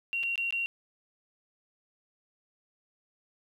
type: tone with dropouts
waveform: sine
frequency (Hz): 2753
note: F7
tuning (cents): -25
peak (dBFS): -28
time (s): 0.13-0.66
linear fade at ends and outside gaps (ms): 0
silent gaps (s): 0.231-0.235 / 0.357-0.378 / 0.507-0.525
effects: 10-bit